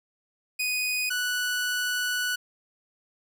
sawtooth tone pair in turn, 2488 / 1479.4 Hz, D#7 / F#6, -1 / -1 cents, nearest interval major sixth, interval 900 cents, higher first, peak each -22 dBFS, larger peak neither, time 0.59-1.1 / 1.1-2.36 s, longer second, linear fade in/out 10 ms, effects none

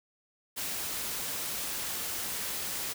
white noise, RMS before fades -35 dBFS, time 0.56-2.94 s, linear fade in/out 20 ms, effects none

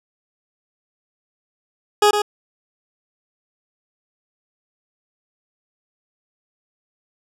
20% pulse tone with echo, 415.9 Hz, G#4, 2 cents sharp, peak -6 dBFS, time 2.02-2.11 s, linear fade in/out 5 ms, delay 110 ms, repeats 1, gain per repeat -6 dB, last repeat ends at 2.22 s, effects low-pass 11000 Hz 12 dB/octave

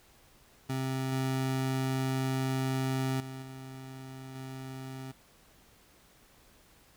25% pulse tone with level steps, 132 Hz, C3, 16 cents sharp, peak -27 / -25 / -36 / -39 / -36 dBFS, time 0.69-5.12 s, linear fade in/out 10 ms, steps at 1.12 / 3.2 / 3.42 / 4.35 s, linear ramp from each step 5 ms, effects pink hiss -61 dBFS RMS until 6.96 s

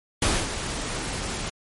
pink noise with ADSR envelope, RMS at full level -20 dBFS, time 0.22-1.5 s, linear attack 4 ms, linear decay 240 ms, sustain -10 dB, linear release 11 ms, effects MP3 48 kbps

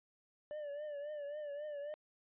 triangle tone with vibrato, 587.3 Hz, D5, in tune, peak -39 dBFS, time 0.51-1.94 s, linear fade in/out 0 ms, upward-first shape triangle, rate 3.7 Hz, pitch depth 75 cents each way, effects resampled to 8000 Hz

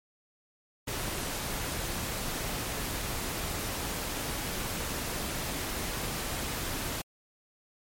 pink noise, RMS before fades -34 dBFS, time 0.87-7.02 s, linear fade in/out 10 ms, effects MP3 64 kbps

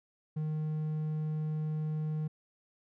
triangle tone, 154.5 Hz, D#3, 12 cents flat, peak -29 dBFS, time 0.36-2.28 s, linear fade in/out 10 ms, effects none

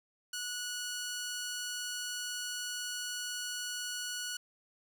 10% pulse tone, 1466 Hz, F#6, 16 cents flat, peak -28 dBFS, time 0.33-4.37 s, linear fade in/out 5 ms, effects none

